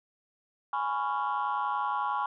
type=chord; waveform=sine; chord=C# dominant seventh; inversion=second; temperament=just; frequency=831.5 / 997.9 / 1108.7 / 1385.9 Hz; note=G#5 / B5 / C#6 / E#6; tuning=+2 / +18 / 0 / -14 cents; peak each=-31 / -32 / -31 / -36 dBFS; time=0.73-2.26 s; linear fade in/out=2 ms; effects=tanh soft clip ceiling -21 dBFS